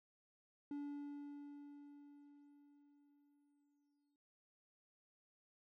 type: tone with exponential decay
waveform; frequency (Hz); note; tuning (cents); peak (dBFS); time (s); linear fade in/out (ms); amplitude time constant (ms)
triangle; 287.8; D4; -35; -40; 0.71-4.16; 2; 750
effects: none